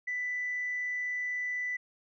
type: tone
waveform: sine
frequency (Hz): 1986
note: B6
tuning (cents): +9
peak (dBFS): -30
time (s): 0.07-1.77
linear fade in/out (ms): 10
effects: tanh soft clip ceiling -26 dBFS